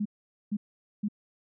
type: tone bursts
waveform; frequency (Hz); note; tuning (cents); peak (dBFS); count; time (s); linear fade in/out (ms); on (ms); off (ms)
sine; 207.7; G#3; 0; -26; 3; 0-1.085; 10; 55; 460
effects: none